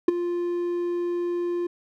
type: tone with ADSR envelope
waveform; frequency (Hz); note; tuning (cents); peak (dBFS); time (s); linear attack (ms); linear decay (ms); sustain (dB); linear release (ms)
triangle; 349.2; F4; 0; -8; 0.08-1.67; 5; 14; -14; 7
effects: none